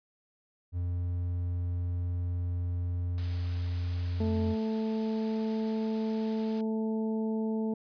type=tone; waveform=triangle; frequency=88.1 Hz; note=F2; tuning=16 cents sharp; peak=-27 dBFS; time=0.72-4.56 s; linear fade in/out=50 ms
type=noise; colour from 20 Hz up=white; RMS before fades=-47 dBFS; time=3.18-6.61 s; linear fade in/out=0 ms
type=harmonic tone; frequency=220 Hz; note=A3; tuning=in tune; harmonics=1 / 2 / 3 / 4; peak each=-29 / -35 / -45 / -46 dBFS; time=4.2-7.74 s; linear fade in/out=5 ms
effects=resampled to 11025 Hz